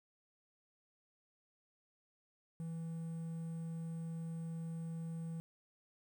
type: tone with quantisation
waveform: triangle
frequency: 164.4 Hz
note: E3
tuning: 4 cents flat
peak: -38 dBFS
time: 2.6-5.4 s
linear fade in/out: 0 ms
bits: 11
effects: none